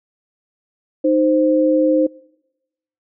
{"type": "tone pair together", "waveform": "sine", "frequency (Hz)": [309.4, 522], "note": ["D#4", "C5"], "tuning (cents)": [-10, -4], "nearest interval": "major sixth", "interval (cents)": 906, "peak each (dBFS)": -15, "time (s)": [1.04, 2.07], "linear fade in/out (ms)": 10, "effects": ["noise-tail reverb RT60 1.0 s tail -25 dB re dry"]}